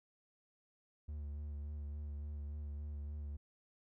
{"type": "tone with vibrato", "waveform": "triangle", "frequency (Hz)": 73.42, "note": "D2", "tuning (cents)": 0, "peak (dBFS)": -39, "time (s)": [1.08, 3.37], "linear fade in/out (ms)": 10, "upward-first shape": "sine", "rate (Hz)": 3.5, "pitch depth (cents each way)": 29, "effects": []}